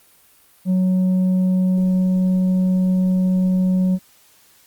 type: tone with tanh clipping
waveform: triangle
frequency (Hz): 185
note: F#3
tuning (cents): 0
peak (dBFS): -15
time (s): 0.65-3.99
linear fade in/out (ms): 50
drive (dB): 8
effects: white hiss -53 dBFS RMS until 4.66 s + Opus 32 kbps